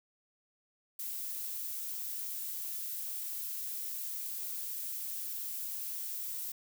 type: noise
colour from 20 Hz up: violet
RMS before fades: -39 dBFS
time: 0.99-6.52 s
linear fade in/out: 5 ms
effects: none